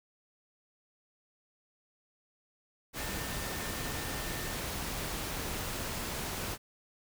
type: tone in noise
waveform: sine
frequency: 1800 Hz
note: A6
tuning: 39 cents sharp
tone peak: -47 dBFS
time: 2.95-4.57 s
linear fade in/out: 50 ms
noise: pink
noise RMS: -37 dBFS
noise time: 2.93-6.58 s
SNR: -13 dB
effects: none